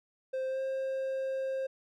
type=tone with pitch glide; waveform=triangle; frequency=523.3 to 531.5 Hz; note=C5 to C5; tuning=0 to +27 cents; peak=-29 dBFS; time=0.33-1.67 s; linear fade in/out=10 ms; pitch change=+27 cents; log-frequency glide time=0.48-0.6 s; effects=none